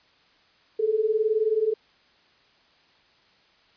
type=beating tone pair; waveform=sine; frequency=422.6 / 441.6 Hz; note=G#4 / A4; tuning=+30 / +6 cents; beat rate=19 Hz; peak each=-25 / -22 dBFS; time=0.79-1.74 s; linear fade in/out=10 ms; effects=white hiss -60 dBFS RMS until 3.76 s + resampled to 11025 Hz